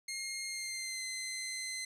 15% pulse tone with pitch glide, 2134 to 2057 Hz, C7 to C7, +34 to -30 cents, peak -31 dBFS, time 0.08-1.85 s, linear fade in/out 5 ms, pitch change -64 cents, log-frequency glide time 0.47-1.04 s, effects resampled to 32000 Hz + 11-bit

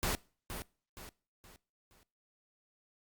pink noise with echo, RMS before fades -33 dBFS, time 0.03-0.15 s, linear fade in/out 0 ms, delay 470 ms, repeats 4, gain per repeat -8 dB, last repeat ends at 2.03 s, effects noise-tail reverb RT60 0.4 s tail -23 dB re dry + Opus 48 kbps

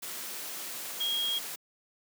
sine tone in noise, 3268 Hz, G#7, 29 cents flat, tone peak -28 dBFS, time 1-1.39 s, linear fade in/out 10 ms, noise white, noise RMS -39 dBFS, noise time 0.02-1.56 s, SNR +8 dB, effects high-pass 200 Hz 12 dB/octave

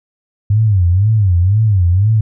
sine tone with vibrato, 98 Hz, G2, in tune, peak -8 dBFS, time 0.5-2.21 s, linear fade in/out 5 ms, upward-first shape sine, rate 2 Hz, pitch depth 220 cents each way, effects none

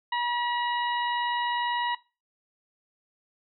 harmonic tone, 962 Hz, B5, 46 cents flat, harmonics 1 / 2 / 3 / 4, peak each -26 / -32 / -36 / -38 dBFS, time 0.12-1.95 s, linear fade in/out 5 ms, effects noise-tail reverb RT60 0.3 s tail -20 dB re dry

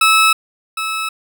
20% pulse tone with echo, 1300 Hz, E6, 24 cents flat, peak -4 dBFS, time 0.01-0.33 s, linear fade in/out 5 ms, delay 760 ms, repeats 1, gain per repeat -10 dB, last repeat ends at 1.09 s, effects none

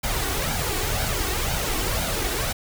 pink noise with flanger, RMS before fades -25 dBFS, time 0.03-2.53 s, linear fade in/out 10 ms, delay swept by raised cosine 1.3 to 2.7 ms, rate 2 Hz, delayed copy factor +0.6, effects none

